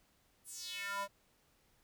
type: tone with high-pass filter sweep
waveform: square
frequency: 200 Hz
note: G3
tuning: 35 cents sharp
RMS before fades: -42 dBFS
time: 0.44-1.08 s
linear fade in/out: 50 ms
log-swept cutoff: 11000 to 670 Hz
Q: 3.4
effects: pink hiss -72 dBFS RMS until 1.83 s